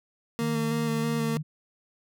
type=tone with vibrato; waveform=30% pulse; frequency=230 Hz; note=A#3; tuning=23 cents flat; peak=-24 dBFS; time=0.39-1.37 s; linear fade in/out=0 ms; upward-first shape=square; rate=3.1 Hz; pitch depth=15 cents each way
type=tone with pitch glide; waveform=sine; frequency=155.56 to 153.86 Hz; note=D#3 to D#3; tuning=0 to -19 cents; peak=-29 dBFS; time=0.4-1.43 s; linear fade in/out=20 ms; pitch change=-19 cents; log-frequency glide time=0.73-1.18 s
effects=none